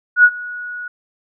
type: tone with ADSR envelope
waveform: sine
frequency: 1460 Hz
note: F#6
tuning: 24 cents flat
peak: -3 dBFS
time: 0.16-0.88 s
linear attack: 80 ms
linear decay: 57 ms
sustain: -22 dB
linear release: 4 ms
effects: none